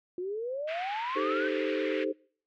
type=exponential sweep; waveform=sine; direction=up; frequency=349.2 to 1568 Hz; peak=-31 dBFS; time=0.18-1.48 s; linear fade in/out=2 ms
type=band-pass noise; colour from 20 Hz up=pink; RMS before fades=-40 dBFS; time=0.67-2.05 s; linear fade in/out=20 ms; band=1600 to 2800 Hz; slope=24 dB/octave
type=chord; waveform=sine; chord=A half-diminished seventh; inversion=second; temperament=equal; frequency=311.1 / 392 / 440 / 523.3 Hz; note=Eb4 / G4 / A4 / C5; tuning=0 / 0 / 0 / 0 cents; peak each=-33 dBFS; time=1.15-2.13 s; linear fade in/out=20 ms
effects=noise-tail reverb RT60 0.5 s tail -25 dB re dry + MP3 96 kbps